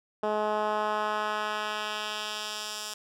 10% pulse tone with band-pass filter sweep, 212.2 Hz, G#3, 38 cents sharp, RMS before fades -31 dBFS, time 0.23-2.94 s, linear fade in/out 5 ms, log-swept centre 570 to 6500 Hz, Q 1, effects none

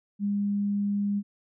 sine tone, 202.8 Hz, G#3, 41 cents flat, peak -24 dBFS, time 0.19-1.23 s, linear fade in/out 50 ms, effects none

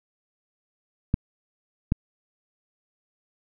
clicks, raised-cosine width 5 ms, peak -8 dBFS, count 2, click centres 1.141 / 1.921 s, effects none

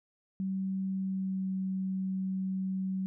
sine tone with pitch glide, 191.1 to 189.45 Hz, G3 to F#3, -44 to +41 cents, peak -30 dBFS, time 0.4-3.06 s, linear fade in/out 0 ms, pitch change -15 cents, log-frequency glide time 0.95-1.51 s, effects none

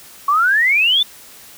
sine exponential sweep, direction up, 1103 to 3600 Hz, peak -11 dBFS, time 0.28-1.03 s, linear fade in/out 5 ms, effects white hiss -41 dBFS RMS until 1.57 s

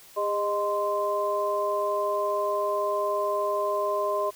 sine tone cluster, 405.5 / 618 / 1039 Hz, G#4 / D#5 / C6, -41 / -12 / -12 cents, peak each -30 / -27 / -28 dBFS, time 0.16-4.31 s, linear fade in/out 20 ms, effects white hiss -51 dBFS RMS until 4.35 s

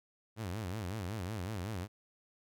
sawtooth tone with vibrato, 99.1 Hz, G2, 19 cents sharp, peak -33 dBFS, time 0.36-1.88 s, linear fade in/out 50 ms, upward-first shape sine, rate 5.4 Hz, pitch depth 230 cents each way, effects none

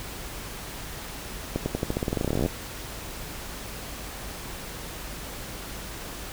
accelerating click train, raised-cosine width 2 ms, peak -12 dBFS, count 23, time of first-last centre 1.56-2.462 s, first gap 100 ms, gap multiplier 0.9, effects added 50 Hz sine -43 dBFS peak until 6.32 s + pink hiss -38 dBFS RMS until 6.32 s

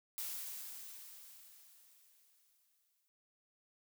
blue noise with exponential decay, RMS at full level -41 dBFS, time 0.18-3.08 s, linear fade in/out 0 ms, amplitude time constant 630 ms, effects none

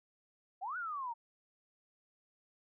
sine exponential two-way sweep, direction up then down, 698.5 to 1500 to 902 Hz, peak -37 dBFS, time 0.61-1.14 s, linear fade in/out 20 ms, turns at 0.77 s, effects none

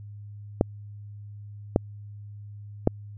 clicks, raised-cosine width 2 ms, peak -5 dBFS, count 3, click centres 0.611 / 1.761 / 2.874 s, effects added 103 Hz sine -39 dBFS peak until 3.17 s

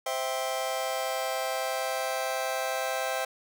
sawtooth chord, C major, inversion none, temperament just, 523.3 / 654.1 / 784.9 Hz, C5 / E5 / G5, 0 / -14 / +2 cents, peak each -29 dBFS, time 0.06-3.25 s, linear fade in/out 5 ms, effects none

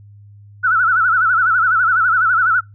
sine tone with vibrato, 1401 Hz, F6, 5 cents sharp, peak -11 dBFS, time 0.63-2.61 s, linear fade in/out 20 ms, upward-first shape sine, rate 12 Hz, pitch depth 130 cents each way, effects noise-tail reverb RT60 0.2 s tail -26 dB re dry + added 102 Hz sine -39 dBFS peak until 2.74 s

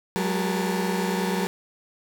30% pulse tone cluster, 184.9 / 205.3 / 401 / 471.7 / 878 Hz, F#3 / G#3 / G4 / A#4 / A5, -1 / -20 / +39 / +20 / -4 cents, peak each -23 / -29 / -32 / -29 / -31 dBFS, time 0.16-1.47 s, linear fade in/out 0 ms, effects none

